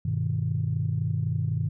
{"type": "chord", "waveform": "sine", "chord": "G augmented", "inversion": "none", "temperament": "equal with one note detuned", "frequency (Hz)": [99.77, 123.47, 155.56], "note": ["G2", "B2", "D#3"], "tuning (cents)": [31, 0, 0], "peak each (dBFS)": -28, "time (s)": [0.05, 1.69], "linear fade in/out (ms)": 5, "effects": ["tanh soft clip ceiling -15 dBFS"]}